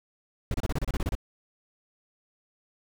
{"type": "noise bursts", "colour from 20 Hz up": "brown", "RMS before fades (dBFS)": -27, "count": 11, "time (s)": [0.51, 1.152], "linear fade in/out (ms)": 2, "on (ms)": 32, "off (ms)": 29, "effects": []}